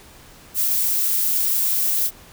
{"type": "noise", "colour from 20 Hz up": "violet", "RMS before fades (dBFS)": -20, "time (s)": [0.54, 2.11], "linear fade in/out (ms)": 50, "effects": ["pink hiss -46 dBFS RMS until 2.32 s"]}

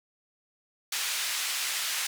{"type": "band-pass noise", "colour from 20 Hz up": "pink", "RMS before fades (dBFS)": -31, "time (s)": [0.92, 2.07], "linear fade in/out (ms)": 5, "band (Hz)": [2000, 12000], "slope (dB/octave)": 12, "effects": []}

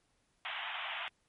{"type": "band-pass noise", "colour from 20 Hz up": "white", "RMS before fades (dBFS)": -40, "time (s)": [0.45, 1.08], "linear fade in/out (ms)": 0, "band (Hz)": [650, 3400], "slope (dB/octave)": 96, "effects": ["pink hiss -75 dBFS RMS until 1.28 s", "MP3 48 kbps"]}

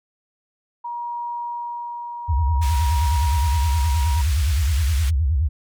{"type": "tone with tremolo", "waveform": "sine", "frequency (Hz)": 952, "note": "A#5", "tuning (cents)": 36, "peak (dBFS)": -25, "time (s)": [0.84, 4.22], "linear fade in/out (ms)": 10, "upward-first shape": "sine", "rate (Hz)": 0.56, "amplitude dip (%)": 35}
{"type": "tone with vibrato", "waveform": "sine", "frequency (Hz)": 73.4, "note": "D2", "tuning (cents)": 0, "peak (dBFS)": -16, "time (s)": [2.28, 5.49], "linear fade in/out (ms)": 20, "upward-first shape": "sine", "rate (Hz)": 9.6, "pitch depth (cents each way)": 270}
{"type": "band-pass noise", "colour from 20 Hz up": "pink", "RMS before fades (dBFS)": -35, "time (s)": [2.61, 5.11], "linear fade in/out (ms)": 20, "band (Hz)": [1700, 13000], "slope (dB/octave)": 12}
{"effects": []}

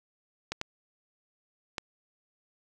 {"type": "clicks", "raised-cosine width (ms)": 0.2, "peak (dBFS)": -15, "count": 3, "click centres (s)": [0.52, 0.614, 1.782], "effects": []}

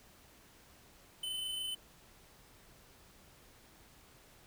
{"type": "tone with amplitude modulation", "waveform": "square", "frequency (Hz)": 3037, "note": "F#7", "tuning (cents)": 44, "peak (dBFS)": -36, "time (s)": [1.23, 1.75], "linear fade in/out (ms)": 5, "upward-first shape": "sine", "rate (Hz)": 26.6, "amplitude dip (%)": 30, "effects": ["pink hiss -61 dBFS RMS until 4.46 s"]}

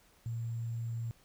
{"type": "tone with sample-and-hold", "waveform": "sine", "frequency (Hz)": 115.8, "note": "A#2", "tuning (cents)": -11, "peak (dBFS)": -34, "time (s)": [0.26, 1.11], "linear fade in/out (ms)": 0, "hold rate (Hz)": 7350, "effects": ["pink hiss -65 dBFS RMS until 1.24 s"]}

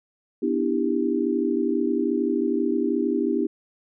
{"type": "chord", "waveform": "sine", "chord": "E minor seventh", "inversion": "second", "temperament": "just", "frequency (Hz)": [247.2, 296.7, 329.6, 395.6], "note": ["B3", "D4", "E4", "G4"], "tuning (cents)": [2, 18, 0, 16], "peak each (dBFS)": -26, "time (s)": [0.42, 3.47], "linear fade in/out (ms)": 10, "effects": []}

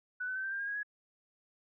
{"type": "tone with pitch steps", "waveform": "sine", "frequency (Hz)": [1489, 1514.2, 1539.7, 1565.7, 1592.2, 1619.1, 1646.4, 1674.2], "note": ["F#6", "F#6", "G6", "G6", "G6", "G#6", "G#6", "G#6"], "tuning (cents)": [11, 40, -32, -3, 27, -44, -16, 13], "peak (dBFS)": -34, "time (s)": [0.2, 0.832], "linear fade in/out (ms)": 10, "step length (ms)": 79, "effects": []}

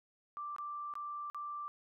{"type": "tone with dropouts", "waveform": "sine", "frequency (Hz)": 1176, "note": "D6", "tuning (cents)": 2, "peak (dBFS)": -39, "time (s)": [0.37, 1.68], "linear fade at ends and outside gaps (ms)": 0, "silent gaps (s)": [[0.563, 0.584], [0.938, 0.954], [1.3, 1.346]], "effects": []}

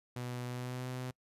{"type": "tone with pitch glide", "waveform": "sawtooth", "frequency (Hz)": [123.47, 127.01], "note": ["B2", "B2"], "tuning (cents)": [0, 49], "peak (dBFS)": -34, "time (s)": [0.16, 1.11], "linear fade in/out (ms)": 5, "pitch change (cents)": 49, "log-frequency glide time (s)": [0.5, 0.86], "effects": ["noise-tail reverb RT60 0.1 s tail -24 dB re dry", "resampled to 32000 Hz"]}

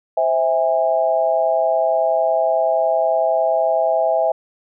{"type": "chord", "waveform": "sine", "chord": "C augmented", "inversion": "none", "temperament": "just", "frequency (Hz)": [523.3, 654.1, 817.6], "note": ["C5", "E5", "G#5"], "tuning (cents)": [0, -14, -27], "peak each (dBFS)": [-22, -16, -21], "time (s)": [0.17, 4.32], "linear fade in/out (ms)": 5, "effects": []}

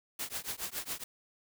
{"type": "noise with tremolo", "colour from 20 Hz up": "white", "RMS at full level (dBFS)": -35, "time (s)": [0.19, 1.04], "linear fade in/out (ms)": 5, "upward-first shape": "triangle", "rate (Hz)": 7.2, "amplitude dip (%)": 100, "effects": []}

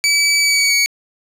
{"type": "tone with pitch glide", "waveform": "20% pulse", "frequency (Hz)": [2295, 2250], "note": ["D7", "C#7"], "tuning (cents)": [-40, 25], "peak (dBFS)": -7, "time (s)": [0.04, 0.86], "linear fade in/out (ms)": 0, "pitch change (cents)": -35, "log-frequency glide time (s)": [0.4, 0.73], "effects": ["resampled to 32000 Hz", "7-bit"]}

